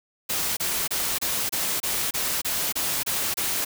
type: noise bursts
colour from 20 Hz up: white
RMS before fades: -26 dBFS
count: 11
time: 0.29-3.65 s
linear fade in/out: 10 ms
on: 280 ms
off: 28 ms
effects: none